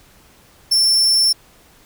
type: tone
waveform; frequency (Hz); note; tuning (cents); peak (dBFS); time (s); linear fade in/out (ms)
40% pulse; 5390; E8; +38; -11; 0.71-1.33; 10
effects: pink hiss -50 dBFS RMS until 1.85 s